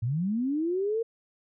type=linear sweep; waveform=sine; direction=up; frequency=105.6 to 466.2 Hz; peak=-25 dBFS; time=0.02-1.03 s; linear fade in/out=10 ms; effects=none